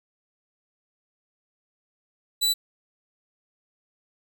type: tone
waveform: sawtooth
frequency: 3961 Hz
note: B7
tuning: 4 cents sharp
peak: -17 dBFS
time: 2.41-2.54 s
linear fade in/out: 20 ms
effects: none